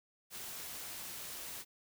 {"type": "noise", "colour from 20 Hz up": "white", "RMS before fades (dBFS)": -45, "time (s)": [0.3, 1.65], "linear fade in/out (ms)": 50, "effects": []}